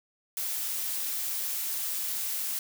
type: noise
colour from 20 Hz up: blue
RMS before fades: -32 dBFS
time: 0.37-2.59 s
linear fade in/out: 2 ms
effects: none